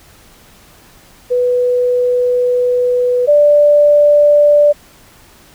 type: tone pair in turn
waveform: sine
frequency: 493.9 / 587.3 Hz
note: B4 / D5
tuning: 0 / 0 cents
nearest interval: minor third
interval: 300 cents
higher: second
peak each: -10 / -5 dBFS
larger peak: second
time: 1.3-3.27 / 3.27-4.73 s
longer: first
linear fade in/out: 20 ms
effects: pink hiss -44 dBFS RMS until 5.54 s

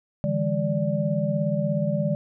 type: tone cluster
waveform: sine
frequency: 146.8 / 163.8 / 202.9 / 584 Hz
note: D3 / E3 / G#3 / D5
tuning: 0 / -11 / -40 / -10 cents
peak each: -27 dBFS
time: 0.24-2.15 s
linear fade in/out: 0 ms
effects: none

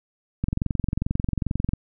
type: click train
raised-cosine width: 5 ms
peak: -11 dBFS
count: 30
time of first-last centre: 0.44-1.735 s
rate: 22.4 Hz
effects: none

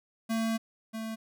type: tone pair in turn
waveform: square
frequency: 225.2 / 222.4 Hz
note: A3 / A3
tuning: +40 / +19 cents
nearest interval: unison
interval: 21 cents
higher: first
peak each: -28 / -35 dBFS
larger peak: first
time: 0.29-0.58 / 0.93-1.16 s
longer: first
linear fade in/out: 20 ms
effects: none

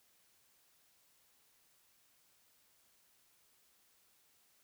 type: silence
effects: white hiss -71 dBFS RMS until 4.63 s

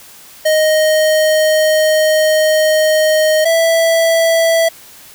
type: tone pair in turn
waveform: square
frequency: 622.3 / 659.3 Hz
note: D#5 / E5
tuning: 0 / 0 cents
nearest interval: minor second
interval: 100 cents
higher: second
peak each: -10 dBFS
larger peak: neither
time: 0.45-3.45 / 3.45-4.69 s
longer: first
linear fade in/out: 10 ms
effects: white hiss -39 dBFS RMS until 5.14 s

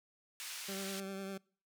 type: band-pass noise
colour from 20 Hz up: pink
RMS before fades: -45 dBFS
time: 0.4-1 s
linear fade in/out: 0 ms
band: 2200 to 13000 Hz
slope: 12 dB/octave
type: tone with vibrato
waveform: 20% pulse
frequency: 194.2 Hz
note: G3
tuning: 16 cents flat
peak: -36 dBFS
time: 0.68-1.38 s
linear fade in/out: 10 ms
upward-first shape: triangle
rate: 10 Hz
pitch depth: 30 cents each way
effects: noise-tail reverb RT60 0.5 s tail -26 dB re dry

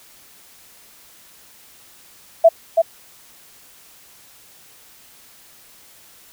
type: tone with echo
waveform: sine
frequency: 662 Hz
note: E5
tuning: 7 cents sharp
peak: -5 dBFS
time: 2.44-2.49 s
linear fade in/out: 10 ms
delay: 330 ms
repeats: 1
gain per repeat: -5 dB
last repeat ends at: 2.82 s
effects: white hiss -48 dBFS RMS until 6.32 s

